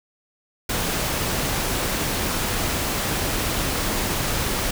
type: noise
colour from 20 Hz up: pink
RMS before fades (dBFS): -24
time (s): 0.69-4.71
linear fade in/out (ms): 5
effects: none